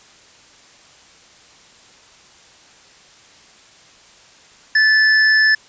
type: tone with amplitude modulation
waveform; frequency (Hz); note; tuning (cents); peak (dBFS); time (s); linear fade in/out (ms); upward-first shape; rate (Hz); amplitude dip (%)
square; 1744; A6; -16; -10; 4.75-5.55; 5; sine; 206; 25
effects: white hiss -47 dBFS RMS until 5.68 s + resampled to 16000 Hz